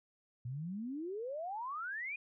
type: exponential sweep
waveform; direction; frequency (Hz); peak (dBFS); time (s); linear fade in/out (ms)
sine; up; 116.5 to 2489; -38; 0.45-2.16; 5
effects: none